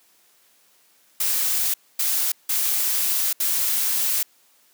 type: noise bursts at uneven times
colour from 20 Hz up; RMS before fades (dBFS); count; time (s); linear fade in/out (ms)
blue; -22; 4; 1.2-1.74 / 1.99-2.32 / 2.49-3.33 / 3.4-4.23; 5
effects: white hiss -59 dBFS RMS until 4.73 s + high-pass 200 Hz 12 dB/octave